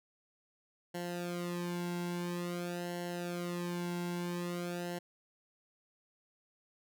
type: tone with flanger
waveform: sawtooth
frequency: 175.1 Hz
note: F3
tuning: 5 cents sharp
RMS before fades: -38 dBFS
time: 0.94-4.99 s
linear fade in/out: 10 ms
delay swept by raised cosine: 0.82 to 1.67 ms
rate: 0.49 Hz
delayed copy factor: -0.9
effects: none